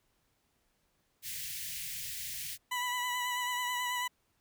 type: band-stop noise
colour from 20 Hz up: white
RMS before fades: -40 dBFS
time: 1.22-2.58 s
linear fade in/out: 50 ms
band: 170 to 1800 Hz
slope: 48 dB/octave
type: tone with vibrato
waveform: 20% pulse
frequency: 987.8 Hz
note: B5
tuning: in tune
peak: -27 dBFS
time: 2.71-4.08 s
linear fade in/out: 10 ms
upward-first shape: triangle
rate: 9.2 Hz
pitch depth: 31 cents each way
effects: pink hiss -75 dBFS RMS until 4.4 s